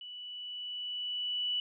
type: tone with level ramp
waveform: sine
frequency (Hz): 2960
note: F#7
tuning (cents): 0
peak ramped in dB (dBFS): -43 to -29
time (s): 0.01-1.6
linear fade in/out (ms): 2
effects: none